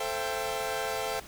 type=chord; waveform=sawtooth; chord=A minor seventh; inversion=none; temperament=equal with one note detuned; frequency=440 / 523.3 / 672.7 / 784 Hz; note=A4 / C5 / E5 / G5; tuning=0 / 0 / +35 / 0 cents; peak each=-32 dBFS; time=0-1.2 s; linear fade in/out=5 ms; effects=pink hiss -48 dBFS RMS until 1.27 s